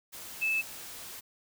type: tone in noise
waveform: sine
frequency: 2618 Hz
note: E7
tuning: 13 cents flat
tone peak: -26 dBFS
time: 0.41-0.62 s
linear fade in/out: 20 ms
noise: white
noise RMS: -44 dBFS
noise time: 0.12-1.21 s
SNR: +15 dB
effects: none